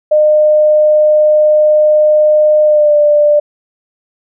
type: tone with pitch glide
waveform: sine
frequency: 608 to 592.4 Hz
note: D#5 to D5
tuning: -40 to +15 cents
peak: -5 dBFS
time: 0.11-3.4 s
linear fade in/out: 10 ms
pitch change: -45 cents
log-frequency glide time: 2.64-2.95 s
effects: none